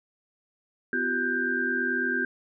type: tone cluster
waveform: sine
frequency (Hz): 251.7 / 344 / 382.5 / 1497 / 1586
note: B3 / F4 / G4 / F#6 / G6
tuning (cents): +33 / -26 / -42 / +20 / +20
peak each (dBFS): -32 / -35 / -34 / -35 / -26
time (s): 0.93-2.25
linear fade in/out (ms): 2
effects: none